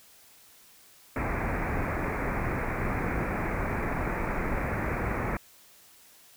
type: low-pass noise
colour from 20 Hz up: pink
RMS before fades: -30 dBFS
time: 1.16-5.37 s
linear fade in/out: 2 ms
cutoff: 2400 Hz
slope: 96 dB/octave
effects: white hiss -56 dBFS RMS until 6.36 s